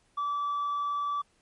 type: tone with tanh clipping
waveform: triangle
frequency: 1156 Hz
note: D6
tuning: 28 cents flat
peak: -28 dBFS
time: 0.17-1.22 s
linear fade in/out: 10 ms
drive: 6 dB
effects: pink hiss -68 dBFS RMS until 1.41 s + MP3 48 kbps